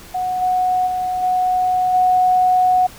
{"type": "tone with level steps", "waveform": "sine", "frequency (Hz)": 735, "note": "F#5", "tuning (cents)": -12, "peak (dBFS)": [-18, -14, -18, -14, -11], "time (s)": [0.14, 2.87], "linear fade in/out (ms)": 10, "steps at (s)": [0.41, 0.86, 1.22, 1.93], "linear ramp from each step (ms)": 20, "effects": ["pink hiss -40 dBFS RMS until 2.98 s"]}